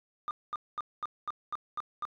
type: tone bursts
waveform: sine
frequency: 1208 Hz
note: D6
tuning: 48 cents sharp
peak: -29 dBFS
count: 8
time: 0.28-2.052 s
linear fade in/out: 0 ms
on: 29 ms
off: 220 ms
effects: tanh soft clip ceiling -30 dBFS